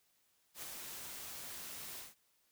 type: noise with ADSR envelope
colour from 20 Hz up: white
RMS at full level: -44 dBFS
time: 0.54-2.15 s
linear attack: 88 ms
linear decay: 8 ms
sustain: -3 dB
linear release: 170 ms
effects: white hiss -75 dBFS RMS until 2.51 s